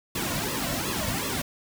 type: noise with flanger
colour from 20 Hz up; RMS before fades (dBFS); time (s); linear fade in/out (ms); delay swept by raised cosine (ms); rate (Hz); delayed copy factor
pink; -29; 0.15-1.42; 5; 1.3 to 2.5; 2.7; -1
effects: none